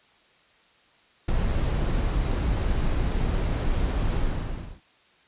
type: noise with ADSR envelope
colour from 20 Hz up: brown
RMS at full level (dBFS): -18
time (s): 1.28-4.81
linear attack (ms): 11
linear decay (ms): 3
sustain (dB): -6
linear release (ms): 670
effects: white hiss -59 dBFS RMS until 5.27 s + resampled to 8000 Hz